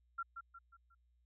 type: tone with echo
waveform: sine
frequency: 1370 Hz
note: F6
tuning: 34 cents flat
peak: -37 dBFS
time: 0.18-0.23 s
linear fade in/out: 10 ms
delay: 180 ms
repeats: 4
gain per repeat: -7 dB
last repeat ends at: 0.95 s
effects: added 60 Hz sine -70 dBFS peak until 1.25 s